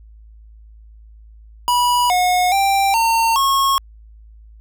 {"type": "tone with pitch steps", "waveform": "square", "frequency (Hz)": [976, 725, 786, 911, 1092], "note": ["B5", "F#5", "G5", "A#5", "C#6"], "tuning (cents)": [-21, -35, 4, -40, -26], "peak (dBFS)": -14, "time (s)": [1.68, 3.78], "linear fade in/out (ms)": 0, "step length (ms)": 420, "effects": ["added 54 Hz sine -40 dBFS peak until 4.6 s"]}